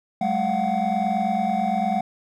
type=tone cluster; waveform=triangle; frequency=192.7 / 213.7 / 702 / 751 Hz; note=G3 / G#3 / F5 / F#5; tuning=-29 / +50 / +9 / +26 cents; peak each=-26 / -24 / -24 / -21 dBFS; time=0.21-2.01 s; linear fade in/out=5 ms; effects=tanh soft clip ceiling -11 dBFS